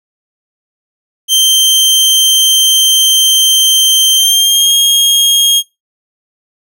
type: tone with pitch glide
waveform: sawtooth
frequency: 3136 to 3252 Hz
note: G7 to G#7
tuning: 0 to -37 cents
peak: -3 dBFS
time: 1.28-5.63 s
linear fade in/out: 50 ms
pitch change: +63 cents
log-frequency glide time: 4.13-4.74 s
effects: noise-tail reverb RT60 0.2 s tail -22 dB re dry